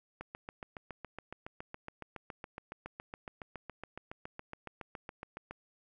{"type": "click train", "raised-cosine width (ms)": 0.5, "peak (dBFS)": -27, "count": 39, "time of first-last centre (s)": [0.21, 5.51], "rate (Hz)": 7.17, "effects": []}